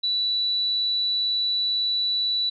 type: tone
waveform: sine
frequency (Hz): 3951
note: B7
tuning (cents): 0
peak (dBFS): -21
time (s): 0.03-2.5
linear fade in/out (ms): 10
effects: none